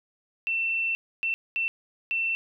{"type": "tone bursts at uneven times", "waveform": "sine", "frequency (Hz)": 2688, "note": "E7", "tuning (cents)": 33, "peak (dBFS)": -24, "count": 4, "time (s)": [[0.47, 0.95], [1.23, 1.34], [1.56, 1.68], [2.11, 2.35]], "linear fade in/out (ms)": 0, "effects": []}